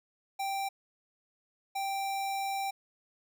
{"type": "tone bursts at uneven times", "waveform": "square", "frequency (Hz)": 784, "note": "G5", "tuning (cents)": 0, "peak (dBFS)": -32, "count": 2, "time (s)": [[0.39, 0.69], [1.75, 2.71]], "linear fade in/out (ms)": 10, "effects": []}